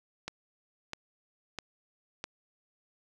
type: click train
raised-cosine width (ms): 0.2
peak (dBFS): -19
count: 4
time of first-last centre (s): 0.28-2.241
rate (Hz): 1.53
effects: none